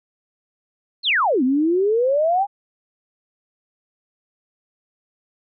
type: exponential two-way sweep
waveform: sine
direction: down then up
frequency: 4490 to 246.9 to 826 Hz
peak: -15 dBFS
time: 1.03-2.47 s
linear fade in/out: 50 ms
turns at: 1.43 s
effects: none